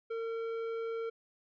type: tone with tanh clipping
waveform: sine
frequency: 455.4 Hz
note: A#4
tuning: 40 cents flat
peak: -36 dBFS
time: 0.1-1.1 s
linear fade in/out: 10 ms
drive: 11 dB
effects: none